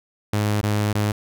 sawtooth tone with dropouts, 104.7 Hz, G#2, 15 cents sharp, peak -15 dBFS, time 0.33-1.12 s, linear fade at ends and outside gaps 5 ms, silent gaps 0.613-0.63 / 0.93-0.951 s, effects none

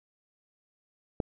click, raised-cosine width 2 ms, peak -15 dBFS, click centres 1.202 s, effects none

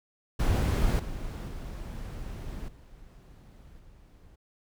brown noise with level steps, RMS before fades -24 / -36 / -38 / -51 / -54 dBFS, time 0.39-4.36 s, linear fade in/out 10 ms, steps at 0.99 / 1.48 / 2.68 / 3.79 s, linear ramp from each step 5 ms, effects none

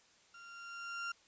35% pulse tone with level ramp, 1387 Hz, F6, 12 cents flat, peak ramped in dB -51 to -35 dBFS, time 0.34-1.12 s, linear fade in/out 5 ms, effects white hiss -66 dBFS RMS until 1.27 s + resampled to 16000 Hz

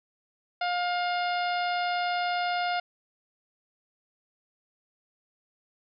harmonic tone, 709 Hz, F5, 26 cents sharp, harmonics 1 / 2 / 3 / 4 / 5 / 6 / 7, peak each -27 / -33 / -37 / -39 / -41 / -43 / -44 dBFS, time 0.61-2.8 s, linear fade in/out 5 ms, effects none

